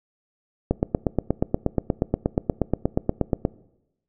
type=click train; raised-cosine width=2 ms; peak=-6 dBFS; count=24; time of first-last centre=0.71-3.451 s; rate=8.39 Hz; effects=noise-tail reverb RT60 0.9 s tail -21 dB re dry